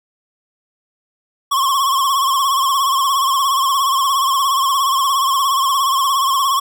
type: tone with vibrato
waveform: square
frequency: 1087 Hz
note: C#6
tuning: 34 cents flat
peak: -14 dBFS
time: 1.51-6.6 s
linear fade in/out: 10 ms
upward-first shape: sine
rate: 17 Hz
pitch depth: 77 cents each way
effects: none